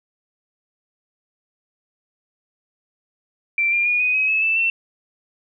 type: tone with pitch steps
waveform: sine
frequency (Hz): 2349 / 2396 / 2443 / 2492 / 2541 / 2591 / 2643 / 2695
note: D7 / D7 / D#7 / D#7 / D#7 / E7 / E7 / E7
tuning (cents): 0 / +34 / -32 / +2 / +36 / -30 / +4 / +38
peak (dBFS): -16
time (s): 3.58-4.7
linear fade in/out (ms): 2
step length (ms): 140
effects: none